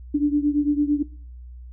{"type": "beating tone pair", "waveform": "sine", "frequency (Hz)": [290, 298.9], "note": ["D4", "D4"], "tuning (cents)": [-22, 31], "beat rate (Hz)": 8.9, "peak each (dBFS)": [-19, -22], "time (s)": [0.14, 1.03], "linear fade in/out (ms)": 10, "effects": ["noise-tail reverb RT60 0.5 s tail -22 dB re dry", "added 61 Hz sine -37 dBFS peak until 1.72 s"]}